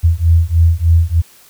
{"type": "beating tone pair", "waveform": "sine", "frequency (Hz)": [81.7, 85], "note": ["E2", "F2"], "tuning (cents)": [-15, -46], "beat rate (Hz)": 3.3, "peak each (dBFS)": -11, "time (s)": [0.03, 1.22], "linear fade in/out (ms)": 20, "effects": ["white hiss -45 dBFS RMS until 1.49 s"]}